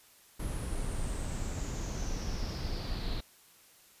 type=noise with low-pass filter sweep; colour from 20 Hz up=brown; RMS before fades=-35 dBFS; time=0.39-3.21 s; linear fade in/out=10 ms; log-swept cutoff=11000 to 4100 Hz; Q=6.8; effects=white hiss -60 dBFS RMS until 4 s + resampled to 32000 Hz